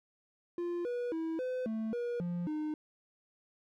triangle tone with pitch steps, 347.8 / 485.7 / 324.5 / 508 / 221 / 479.6 / 174.6 / 305.7 Hz, F4 / B4 / E4 / B4 / A3 / A#4 / F3 / D#4, -7 / -29 / -27 / +49 / +8 / +49 / 0 / -30 cents, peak -31 dBFS, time 0.58-2.74 s, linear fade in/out 2 ms, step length 270 ms, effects none

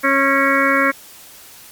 harmonic tone with a mistuned harmonic, 274.1 Hz, C#4, 19 cents flat, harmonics 1 / 2 / 4 / 5 / 6 / 7 / 8, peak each -20 / -20 / -20 / -20 / -20 / -20 / -20 dBFS, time 0.03-0.92 s, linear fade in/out 20 ms, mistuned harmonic 8, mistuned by +22 cents, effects white hiss -41 dBFS RMS until 1.71 s + MP3 96 kbps

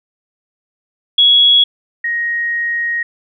sine tone pair in turn, 3345 / 1877.3 Hz, G#7 / A#6, +12 / +12 cents, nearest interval minor seventh, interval 1000 cents, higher first, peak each -6 / -15 dBFS, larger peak first, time 1.18-1.64 / 2.04-3.03 s, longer second, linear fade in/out 5 ms, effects none

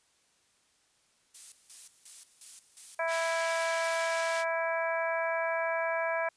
violet noise with tremolo, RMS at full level -42 dBFS, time 1.34-4.03 s, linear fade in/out 10 ms, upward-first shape square, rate 2.8 Hz, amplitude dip 80%
harmonic tone, 329.6 Hz, E4, in tune, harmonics 2 / 3 / 4 / 5 / 6 / 7, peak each -31 / -35 / -41 / -35 / -46 / -38 dBFS, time 2.99-6.29 s, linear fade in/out 5 ms
pink band-pass noise, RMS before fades -41 dBFS, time 3.07-4.45 s, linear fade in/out 50 ms, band 2000 to 9200 Hz, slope 12 dB/octave
effects white hiss -69 dBFS RMS until 6.36 s + resampled to 22050 Hz

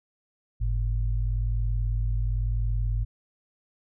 sine tone pair together, 49.04 / 110 Hz, G1 / A2, +1 / 0 cents, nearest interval octave + major second, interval 1399 cents, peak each -24 / -29 dBFS, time 0.6-3.05 s, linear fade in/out 20 ms, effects none

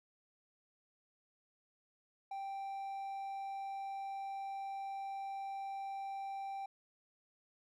triangle tone, 784 Hz, G5, in tune, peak -38 dBFS, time 2.31-6.66 s, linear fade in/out 5 ms, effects none

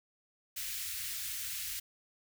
white band-stop noise, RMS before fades -39 dBFS, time 0.56-1.8 s, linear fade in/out 10 ms, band 100 to 1700 Hz, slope 24 dB/octave, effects none

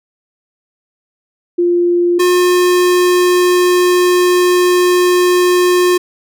sine / square tone pair in turn, 349.2 / 358.6 Hz, F4 / F4, 0 / +46 cents, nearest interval unison, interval 46 cents, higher second, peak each -9 dBFS, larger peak neither, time 1.58-2.19 / 2.19-5.98 s, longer second, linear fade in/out 10 ms, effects none

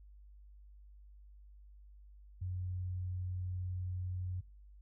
sine tone, 91.2 Hz, F#2, 24 cents flat, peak -36 dBFS, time 2.41-4.41 s, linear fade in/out 10 ms, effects noise-tail reverb RT60 0.6 s tail -26 dB re dry + added 50 Hz sine -54 dBFS peak until 4.81 s

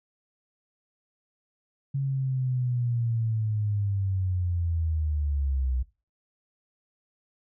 sine linear sweep, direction down, 138.59 to 61.74 Hz, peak -24 dBFS, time 1.94-5.83 s, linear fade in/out 10 ms, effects noise-tail reverb RT60 0.3 s tail -19 dB re dry

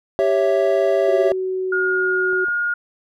triangle chord, C# diminished, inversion second, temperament equal, 392 / 554.4 / 659.3 Hz, G4 / C#5 / E5, 0 / 0 / 0 cents, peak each -17 dBFS, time 0.19-1.32 s, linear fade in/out 0 ms
sine tone with pitch glide, 375.1 to 372.5 Hz, F#4 to F#4, +24 to +12 cents, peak -20 dBFS, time 1.08-2.45 s, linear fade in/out 10 ms, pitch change -12 cents, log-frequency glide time 1.27-2.18 s
sine tone, 1428 Hz, F6, 38 cents sharp, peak -18 dBFS, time 1.72-2.74 s, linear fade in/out 5 ms
clicks, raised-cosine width 1 ms, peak -26 dBFS, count 2, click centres 2.331 / 2.484 s
effects none

